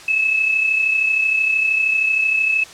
sine tone pair together, 2567 / 2600 Hz, E7 / E7, -47 / -24 cents, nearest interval unison, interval 23 cents, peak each -24 / -15 dBFS, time 0.08-2.64 s, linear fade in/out 5 ms, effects white hiss -39 dBFS RMS until 2.73 s + low-pass 7000 Hz 12 dB/octave

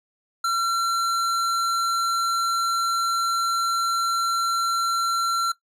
sine tone with hard clipping, 1360 Hz, F6, 46 cents flat, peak -22 dBFS, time 0.44-5.52 s, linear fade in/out 5 ms, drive 14 dB, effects noise-tail reverb RT60 0.1 s tail -17 dB re dry

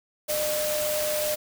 sine tone in noise, 605 Hz, D#5, 49 cents flat, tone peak -26 dBFS, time 0.28-1.36 s, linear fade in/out 20 ms, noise white, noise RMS -30 dBFS, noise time 0.28-1.36 s, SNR +1 dB, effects none

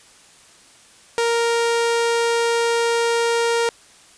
sawtooth tone, 466.2 Hz, A#4, in tune, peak -13 dBFS, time 1.18-3.69 s, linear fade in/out 0 ms, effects white hiss -49 dBFS RMS until 4.17 s + resampled to 22050 Hz

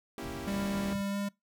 sawtooth chord, A# diminished seventh, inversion none, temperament equal, 233.1 / 277.2 / 329.6 / 392 Hz, A#3 / C#4 / E4 / G4, 0 / 0 / 0 / 0 cents, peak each -40 dBFS, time 0.18-0.93 s, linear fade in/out 0 ms
white low-pass noise, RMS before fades -45 dBFS, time 0.22-1.02 s, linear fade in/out 2 ms, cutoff 190 Hz, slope 96 dB/octave
square tone with pitch glide, 198.9 to 201.1 Hz, G3 to G3, +25 to +44 cents, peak -32 dBFS, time 0.47-1.29 s, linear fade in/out 10 ms, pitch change +19 cents, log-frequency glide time 1.1-1.17 s
effects noise-tail reverb RT60 0.2 s tail -24 dB re dry

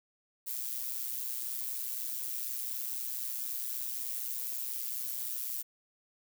violet noise with amplitude modulation, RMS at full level -34 dBFS, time 0.46-5.63 s, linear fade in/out 20 ms, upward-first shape sine, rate 124 Hz, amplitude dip 65%, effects none

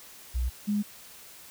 sine tone pair in turn, 61.7 / 206.7 Hz, B1 / G#3, -1 / -8 cents, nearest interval octave + major sixth, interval 2093 cents, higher second, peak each -25 / -24 dBFS, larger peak second, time 0.34-0.5 / 0.67-0.83 s, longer neither, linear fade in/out 20 ms, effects white hiss -49 dBFS RMS until 1.5 s

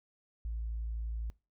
sine tone, 56 Hz, A1, 31 cents sharp, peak -33 dBFS, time 0.45-1.3 s, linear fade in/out 0 ms, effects noise-tail reverb RT60 0.3 s tail -23 dB re dry + tanh soft clip ceiling -30 dBFS

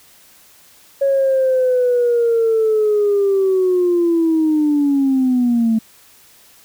sine linear sweep, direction down, 554.4 to 220 Hz, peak -11 dBFS, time 1.01-5.79 s, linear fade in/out 10 ms, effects tanh soft clip ceiling -8 dBFS + white hiss -48 dBFS RMS until 6.64 s

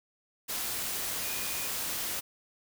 sine tone in noise, 2454 Hz, D#7, 25 cents flat, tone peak -43 dBFS, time 1.22-1.68 s, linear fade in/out 20 ms, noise white, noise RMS -34 dBFS, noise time 0.48-2.21 s, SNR -12 dB, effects none

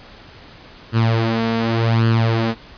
sawtooth tone with flanger, 114 Hz, A#2, 38 cents flat, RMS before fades -17 dBFS, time 0.92-2.55 s, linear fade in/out 50 ms, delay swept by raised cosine 0.66 to 4.56 ms, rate 0.87 Hz, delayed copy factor +0.65, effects pink hiss -42 dBFS RMS until 2.77 s + resampled to 11025 Hz

